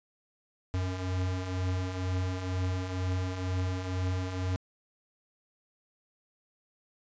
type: beating tone pair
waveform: square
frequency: 90.5 / 92.6 Hz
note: F#2 / F#2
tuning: -38 / +2 cents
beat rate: 2.1 Hz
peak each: -38 / -31 dBFS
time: 0.74-4.56 s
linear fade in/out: 0 ms
effects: resampled to 16000 Hz